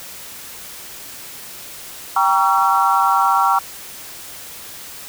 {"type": "chord", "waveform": "sine", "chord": "G diminished seventh", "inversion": "none", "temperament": "just", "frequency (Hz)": [784, 940.8, 1128.9, 1354.7], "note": ["G5", "Bb5", "Db6", "Fb6"], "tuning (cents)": [0, 16, 31, 47], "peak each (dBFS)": -18, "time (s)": [2.16, 3.59], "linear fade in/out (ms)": 5, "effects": ["white hiss -35 dBFS RMS until 5.08 s"]}